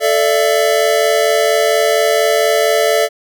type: chord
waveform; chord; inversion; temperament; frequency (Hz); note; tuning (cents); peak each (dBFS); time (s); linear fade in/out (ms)
square; A suspended fourth; none; equal with one note detuned; 440 / 587.3 / 671.6; A4 / D5 / E5; 0 / 0 / +32; -16; 0-3.09; 50
effects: none